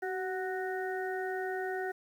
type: harmonic tone with a mistuned harmonic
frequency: 370 Hz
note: F#4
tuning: in tune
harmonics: 1 / 2 / 4 / 5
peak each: -35 / -38 / -41 / -42 dBFS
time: 0.02-1.92 s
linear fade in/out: 10 ms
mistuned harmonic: 1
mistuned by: +38 cents
effects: 10-bit